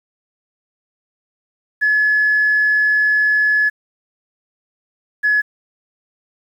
sine tone pair in turn, 1707 / 1698 Hz, G#6 / G#6, +47 / +38 cents, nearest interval unison, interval 9 cents, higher first, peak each -11 dBFS, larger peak neither, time 1.81-3.7 / 5.23-5.42 s, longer first, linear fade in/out 20 ms, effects tanh soft clip ceiling -7 dBFS + 8-bit

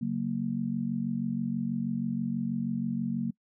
sine chord, F# major, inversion second, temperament just, 138.75 / 185 / 231.2 Hz, C#3 / F#3 / A#3, +2 / 0 / -14 cents, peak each -36 / -33 / -30 dBFS, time 0.01-3.31 s, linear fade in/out 10 ms, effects noise-tail reverb RT60 0.1 s tail -26 dB re dry

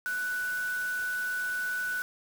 sine tone in noise, 1486 Hz, F#6, 7 cents sharp, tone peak -29 dBFS, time 0.06-2.02 s, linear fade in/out 0 ms, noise white, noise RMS -44 dBFS, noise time 0.06-2.02 s, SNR +12 dB, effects none

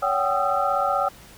sine tone cluster, 565 / 752 / 788 / 1243 / 1342 Hz, C#5 / F#5 / G5 / D#6 / E6, +33 / +28 / +9 / -2 / +31 cents, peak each -26 dBFS, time 0.02-1.09 s, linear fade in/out 10 ms, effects pink hiss -47 dBFS RMS until 1.37 s

